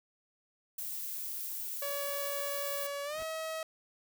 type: noise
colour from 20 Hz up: violet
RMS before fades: -39 dBFS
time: 0.78-2.87 s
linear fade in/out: 5 ms
type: tone with pitch glide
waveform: sawtooth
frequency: 567 to 640.1 Hz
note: C#5 to D#5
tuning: +39 to +49 cents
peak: -32 dBFS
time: 1.82-3.63 s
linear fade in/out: 2 ms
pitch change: +210 cents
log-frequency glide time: 3.04-3.2 s
type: noise with exponential growth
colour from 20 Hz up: pink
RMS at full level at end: -47 dBFS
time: 3.03-3.23 s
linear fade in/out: 5 ms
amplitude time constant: 42 ms
effects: none